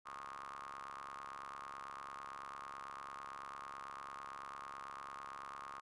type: ring-modulated tone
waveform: sawtooth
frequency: 69 Hz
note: C#2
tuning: 7 cents flat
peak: -40 dBFS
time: 0.05-5.81 s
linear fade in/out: 20 ms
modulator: 1160 Hz
effects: resampled to 24000 Hz

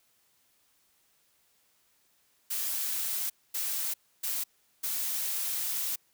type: noise bursts at uneven times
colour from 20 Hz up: blue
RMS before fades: -32 dBFS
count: 4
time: 2.5-3.3 / 3.54-3.94 / 4.23-4.44 / 4.83-5.96 s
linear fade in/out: 10 ms
effects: white hiss -69 dBFS RMS until 6.13 s

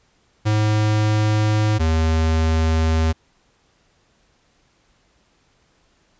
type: tone pair in turn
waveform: square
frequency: 107 / 80.16 Hz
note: A2 / E2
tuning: -48 / -48 cents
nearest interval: perfect fourth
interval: 500 cents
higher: first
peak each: -16 dBFS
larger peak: neither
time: 0.45-1.79 / 1.79-3.13 s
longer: neither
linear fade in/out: 20 ms
effects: pink hiss -61 dBFS RMS until 6.19 s + resampled to 16000 Hz

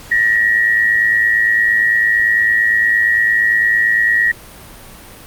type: tone pair together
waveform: sine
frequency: 1792 / 1900.8 Hz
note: A6 / A#6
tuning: +31 / +33 cents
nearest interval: minor second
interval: 102 cents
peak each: -18 / -11 dBFS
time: 0.11-4.32 s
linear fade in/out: 10 ms
effects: pink hiss -37 dBFS RMS until 5.26 s + Opus 48 kbps

